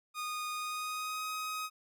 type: tone with pitch glide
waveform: sawtooth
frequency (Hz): 1232 to 1259.3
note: D#6 to D#6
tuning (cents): -17 to +20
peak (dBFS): -32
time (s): 0.14-1.7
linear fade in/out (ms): 50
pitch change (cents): +37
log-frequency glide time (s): 0.54-1.25
effects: none